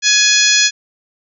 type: harmonic tone with a mistuned harmonic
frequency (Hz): 841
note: G#5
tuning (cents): +22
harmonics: 2 / 3 / 4 / 5 / 6 / 7 / 8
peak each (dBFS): -17 / -17 / -17 / -17 / -17 / -17 / -17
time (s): 0.02-0.71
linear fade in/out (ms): 50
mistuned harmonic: 3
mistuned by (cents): -23
effects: none